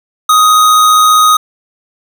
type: tone with amplitude modulation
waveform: square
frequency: 1251 Hz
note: D#6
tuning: 9 cents sharp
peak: -4 dBFS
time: 0.29-1.37 s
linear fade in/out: 5 ms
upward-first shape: sine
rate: 115 Hz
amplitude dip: 25%
effects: none